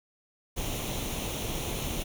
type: noise with comb filter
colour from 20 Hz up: pink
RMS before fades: -33 dBFS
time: 0.56-2.04 s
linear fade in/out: 20 ms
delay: 0.31 ms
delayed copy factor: +0.6
effects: none